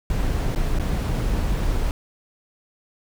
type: noise with dropouts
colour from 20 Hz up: brown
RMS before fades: -22 dBFS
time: 0.1-1.91 s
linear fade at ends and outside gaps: 1 ms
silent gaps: 0.55-0.559 / 0.788-0.797 s
effects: none